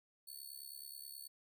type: tone with amplitude modulation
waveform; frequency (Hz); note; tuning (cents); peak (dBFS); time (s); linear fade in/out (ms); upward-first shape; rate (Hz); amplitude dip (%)
5% pulse; 4435; C#8; 0; -38; 0.27-1.28; 10; sine; 69.4; 85
effects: none